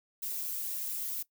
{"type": "noise with flanger", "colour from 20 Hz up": "violet", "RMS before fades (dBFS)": -36, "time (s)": [0.22, 1.23], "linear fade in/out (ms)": 10, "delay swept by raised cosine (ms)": [1.9, 5.6], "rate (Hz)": 3.3, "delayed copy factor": 0.6, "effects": ["noise-tail reverb RT60 0.1 s tail -19 dB re dry"]}